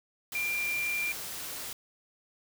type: tone in noise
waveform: sine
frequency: 2381 Hz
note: D7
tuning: 23 cents sharp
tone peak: -29 dBFS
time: 0.35-1.12 s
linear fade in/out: 2 ms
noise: white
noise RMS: -39 dBFS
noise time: 0.32-1.73 s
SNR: +7 dB
effects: none